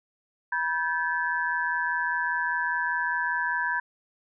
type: tone cluster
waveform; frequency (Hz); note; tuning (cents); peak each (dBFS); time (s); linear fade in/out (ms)
sine; 972 / 1555 / 1720; B5 / G6 / A6; -28 / -14 / -40; -29; 0.52-3.8; 5
effects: none